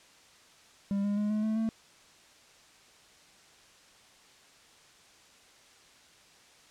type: tone with pitch steps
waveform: triangle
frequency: 199.3 / 203.8 / 208.5 / 213.2 / 218.1 / 223.1 Hz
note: G3 / G#3 / G#3 / G#3 / A3 / A3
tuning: +29 / -32 / +7 / +46 / -15 / +24 cents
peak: -25 dBFS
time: 0.91-1.69 s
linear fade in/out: 0 ms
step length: 130 ms
effects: white hiss -58 dBFS RMS until 6.7 s + low-pass 7000 Hz 12 dB/octave